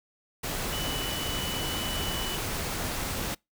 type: tone in noise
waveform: sine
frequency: 2971 Hz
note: F#7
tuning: 6 cents sharp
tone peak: -35 dBFS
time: 0.72-2.37 s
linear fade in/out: 10 ms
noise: pink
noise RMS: -32 dBFS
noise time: 0.43-3.35 s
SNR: -6 dB
effects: noise-tail reverb RT60 0.2 s tail -26 dB re dry